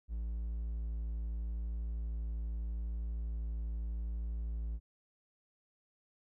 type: tone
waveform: triangle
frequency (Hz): 56.2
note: A1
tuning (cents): +37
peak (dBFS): -33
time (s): 0.08-4.8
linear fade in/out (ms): 50
effects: none